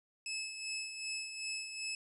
20% pulse tone with tremolo, 2599 Hz, E7, 25 cents flat, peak -32 dBFS, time 0.26-1.95 s, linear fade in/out 2 ms, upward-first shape sine, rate 2.6 Hz, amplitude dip 55%, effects resampled to 32000 Hz + 12-bit

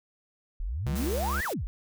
sine exponential two-way sweep, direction up then down, 34 to 2027 to 34 Hz, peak -29 dBFS, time 0.6-1.67 s, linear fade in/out 0 ms, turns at 1.44 s
square tone, 69.3 Hz, C#2, in tune, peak -30 dBFS, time 0.86-1.41 s, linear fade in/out 5 ms
white noise, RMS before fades -40 dBFS, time 0.95-1.54 s, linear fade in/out 10 ms
effects none

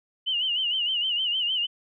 sine tone with vibrato, 2960 Hz, F#7, in tune, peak -23 dBFS, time 0.26-1.67 s, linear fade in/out 20 ms, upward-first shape sine, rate 6.5 Hz, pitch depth 98 cents each way, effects none

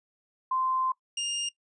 sine / sawtooth tone pair in turn, 1039 / 2818 Hz, C6 / F7, -12 / +15 cents, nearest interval octave + perfect fourth, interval 1727 cents, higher second, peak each -25 dBFS, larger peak neither, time 0.51-0.92 / 1.17-1.49 s, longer first, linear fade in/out 5 ms, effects noise-tail reverb RT60 0.1 s tail -20 dB re dry + resampled to 22050 Hz

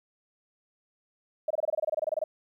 sine tone bursts, 623 Hz, D#5, 2 cents sharp, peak -24 dBFS, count 16, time 1.48-2.24 s, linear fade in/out 5 ms, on 25 ms, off 24 ms, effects 11-bit

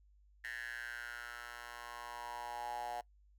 10% pulse tone with high-pass filter sweep, 120 Hz, B2, 49 cents flat, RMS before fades -45 dBFS, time 0.44-3.01 s, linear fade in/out 5 ms, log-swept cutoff 1800 to 760 Hz, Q 8.1, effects noise-tail reverb RT60 0.1 s tail -22 dB re dry + added 50 Hz sine -63 dBFS peak until 3.38 s

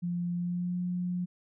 sine tone with pitch glide, 174.61 to 178.69 Hz, F3 to F3, 0 to +40 cents, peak -29 dBFS, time 0.02-1.26 s, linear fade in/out 20 ms, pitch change +40 cents, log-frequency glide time 0.34-0.78 s, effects none

